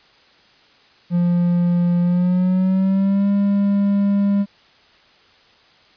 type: tone with pitch glide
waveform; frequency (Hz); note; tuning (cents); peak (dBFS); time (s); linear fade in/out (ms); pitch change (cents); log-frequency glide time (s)
triangle; 174.61 to 200.6; F3 to G3; 0 to +40; -12; 1.1-4.46; 50; +240; 2.01-3.29
effects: white hiss -52 dBFS RMS until 5.96 s + resampled to 11025 Hz